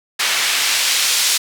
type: noise with band-pass filter sweep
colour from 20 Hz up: white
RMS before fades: -17 dBFS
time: 0.19-1.38 s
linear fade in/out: 10 ms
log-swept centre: 2200 to 4600 Hz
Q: 0.81
effects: none